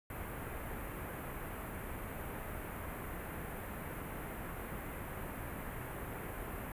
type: band-stop noise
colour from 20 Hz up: pink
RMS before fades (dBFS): -43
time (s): 0.1-6.72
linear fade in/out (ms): 2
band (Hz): 2200 to 12000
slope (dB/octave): 24
effects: resampled to 32000 Hz